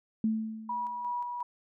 sine tone with exponential decay, 220 Hz, A3, in tune, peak -23 dBFS, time 0.24-1.12 s, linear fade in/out 2 ms, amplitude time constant 190 ms
sine tone with tremolo, 970 Hz, B5, 31 cents flat, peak -30 dBFS, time 0.69-1.43 s, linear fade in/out 5 ms, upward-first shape square, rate 2.8 Hz, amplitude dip 35%
effects none

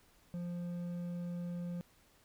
triangle tone with hard clipping, 174.61 Hz, F3, in tune, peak -39 dBFS, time 0.34-1.81 s, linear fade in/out 0 ms, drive 9 dB, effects pink hiss -67 dBFS RMS until 2.24 s

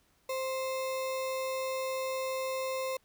sine tone with sample-and-hold, 524 Hz, C5, 2 cents sharp, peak -31 dBFS, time 0.29-2.97 s, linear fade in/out 5 ms, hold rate 1575 Hz, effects pink hiss -69 dBFS RMS until 3.04 s

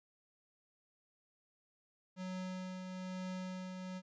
square tone with tremolo, 185 Hz, F#3, in tune, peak -40 dBFS, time 2.16-4.02 s, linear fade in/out 50 ms, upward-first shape triangle, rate 1.1 Hz, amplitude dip 40%, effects resampled to 16000 Hz

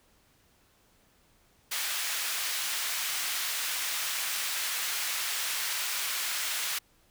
pink high-pass noise, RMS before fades -32 dBFS, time 1.71-6.79 s, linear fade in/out 10 ms, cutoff 1700 Hz, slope 12 dB/octave, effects pink hiss -65 dBFS RMS until 7.1 s

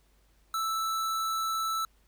square tone, 1318.5 Hz, E6, in tune, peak -29 dBFS, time 0.54-1.85 s, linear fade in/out 2 ms, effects added 50 Hz sine -63 dBFS peak until 2.07 s + pink hiss -69 dBFS RMS until 2.07 s

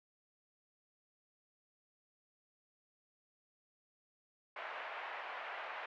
pink band-pass noise, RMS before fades -45 dBFS, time 4.56-5.86 s, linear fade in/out 5 ms, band 630 to 2500 Hz, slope 24 dB/octave, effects none

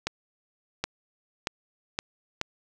accelerating click train, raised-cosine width 0.2 ms, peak -10 dBFS, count 5, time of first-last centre 0.07-2.414 s, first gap 770 ms, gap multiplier 0.82, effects none

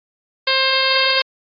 harmonic tone with a mistuned harmonic, 530 Hz, C5, 22 cents sharp, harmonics 1 / 2 / 3 / 4 / 5 / 6 / 7 / 8 / 9, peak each -23 / -23 / -23 / -23 / -23 / -23 / -23 / -23 / -23 dBFS, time 0.47-1.22 s, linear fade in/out 5 ms, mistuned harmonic 8, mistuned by +19 cents, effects AAC 32 kbps

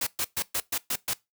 white noise bursts, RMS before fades -28 dBFS, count 7, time 0.01-1.136 s, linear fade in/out 5 ms, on 58 ms, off 120 ms, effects noise-tail reverb RT60 0.2 s tail -21 dB re dry

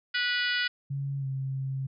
harmonic tone, 489.9 Hz, B4, 14 cents flat, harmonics 3 / 4 / 5 / 6 / 7 / 8 / 9 / 10, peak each -29 / -32 / -37 / -33 / -37 / -41 / -38 / -39 dBFS, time 0.14-0.68 s, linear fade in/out 10 ms
sine tone with pitch glide, 138.8 to 134.15 Hz, C#3 to C3, +3 to +44 cents, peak -29 dBFS, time 0.9-1.87 s, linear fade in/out 10 ms, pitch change -59 cents, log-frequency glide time 1.19-1.26 s
effects none

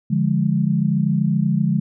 sine chord, D diminished, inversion none, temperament equal, 146.83 / 174.61 / 207.7 Hz, D3 / F3 / Ab3, 0 / 0 / 0 cents, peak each -20 dBFS, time 0.1-1.8 s, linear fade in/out 10 ms, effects none

